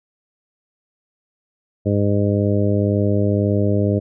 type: harmonic tone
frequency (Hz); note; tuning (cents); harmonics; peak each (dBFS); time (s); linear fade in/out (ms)
101.9; G#2; -32; 1 / 2 / 3 / 4 / 5 / 6; -18 / -21 / -23 / -24 / -25 / -26; 1.85-4; 20
effects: none